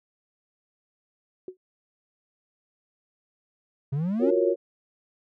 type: tone with exponential decay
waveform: sine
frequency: 370 Hz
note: F#4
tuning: in tune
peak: -29 dBFS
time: 1.48-1.57 s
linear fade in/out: 2 ms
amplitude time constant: 18 ms
type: exponential sweep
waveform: triangle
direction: up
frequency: 131.6 to 300 Hz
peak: -22 dBFS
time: 3.92-4.31 s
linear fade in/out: 10 ms
type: chord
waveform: sine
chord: Gb major seventh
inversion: third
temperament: equal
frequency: 349.2 / 370 / 466.2 / 554.4 Hz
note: F4 / Gb4 / Bb4 / Db5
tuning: 0 / 0 / 0 / 0 cents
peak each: -25 dBFS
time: 4.19-4.56 s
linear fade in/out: 50 ms
effects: none